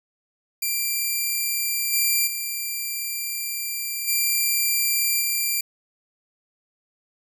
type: tone with level steps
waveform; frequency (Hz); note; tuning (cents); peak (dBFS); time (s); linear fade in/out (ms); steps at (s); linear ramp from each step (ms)
5% pulse; 2367; D7; +13; -13 / -9 / -17 / -10 / -12; 0.62-5.61; 5; 1.92 / 2.26 / 4.07 / 5.2; 20
effects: none

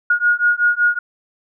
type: beating tone pair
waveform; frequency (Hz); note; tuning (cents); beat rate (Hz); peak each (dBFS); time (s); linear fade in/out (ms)
sine; 1436 / 1441.3; F6 / F#6; +48 / -46; 5.3; -16; 0.1-0.99; 5
effects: none

